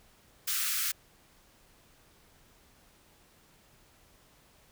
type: high-pass noise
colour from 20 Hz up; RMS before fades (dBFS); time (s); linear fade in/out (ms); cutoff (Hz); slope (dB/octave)
white; -31; 0.47-0.92; 10; 1200; 96
effects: pink hiss -62 dBFS RMS until 4.71 s